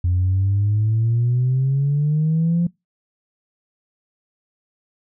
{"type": "exponential sweep", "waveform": "sine", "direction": "up", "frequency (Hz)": [87.4, 174.61], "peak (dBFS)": -14, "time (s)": [0.04, 2.67], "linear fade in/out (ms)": 5, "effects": ["noise-tail reverb RT60 0.2 s tail -24 dB re dry", "tanh soft clip ceiling -12 dBFS"]}